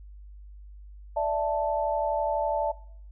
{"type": "chord", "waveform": "sine", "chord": "D suspended second", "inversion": "none", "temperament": "equal", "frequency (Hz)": [587.3, 659.3, 880], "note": ["D5", "E5", "A5"], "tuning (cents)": [0, 0, 0], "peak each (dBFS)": -28, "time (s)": [1.16, 2.72], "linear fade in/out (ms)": 10, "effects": ["noise-tail reverb RT60 0.6 s tail -21 dB re dry", "added 50 Hz sine -43 dBFS peak until 3.11 s"]}